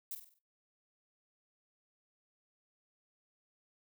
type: noise with echo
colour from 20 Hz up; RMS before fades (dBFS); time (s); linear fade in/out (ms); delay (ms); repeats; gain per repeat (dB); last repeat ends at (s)
violet; -41; 0.11-0.15; 2; 48; 5; -7; 0.39
effects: noise-tail reverb RT60 0.2 s tail -17 dB re dry